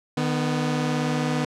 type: tone pair together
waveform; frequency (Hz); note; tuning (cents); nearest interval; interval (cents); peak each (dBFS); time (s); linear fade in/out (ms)
sawtooth; 152.57 / 247.9; D#3 / B3; -34 / +7; minor sixth; 841; -21; 0.17-1.45; 5
effects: low-pass 7000 Hz 12 dB/octave